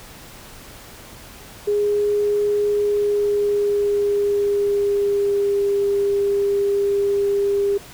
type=tone with pitch glide; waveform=sine; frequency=412.9 to 401.4 Hz; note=G#4 to G4; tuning=-10 to +41 cents; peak=-16 dBFS; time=1.67-7.78 s; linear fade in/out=10 ms; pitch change=-49 cents; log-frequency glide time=2.7-5.73 s; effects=pink hiss -41 dBFS RMS until 7.93 s